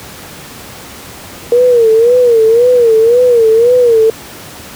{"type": "tone with vibrato", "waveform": "sine", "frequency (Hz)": 469.9, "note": "A#4", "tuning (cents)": 14, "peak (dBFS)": -4, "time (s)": [1.52, 4.1], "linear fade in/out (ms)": 2, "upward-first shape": "sine", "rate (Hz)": 1.9, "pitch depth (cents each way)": 110, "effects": ["pink hiss -30 dBFS RMS until 4.75 s", "high-pass 80 Hz 12 dB/octave"]}